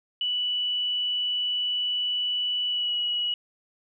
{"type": "tone with pitch glide", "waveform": "sine", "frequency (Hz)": [2960, 2921], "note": ["F#7", "F#7"], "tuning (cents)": [0, -23], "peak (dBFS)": -24, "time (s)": [0.21, 3.34], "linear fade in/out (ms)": 2, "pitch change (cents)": -23, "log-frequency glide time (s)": [2.67, 2.95], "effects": []}